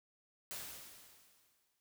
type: noise with exponential decay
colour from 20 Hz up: white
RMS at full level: -43 dBFS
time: 0.51-1.8 s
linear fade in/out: 0 ms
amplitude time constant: 280 ms
effects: none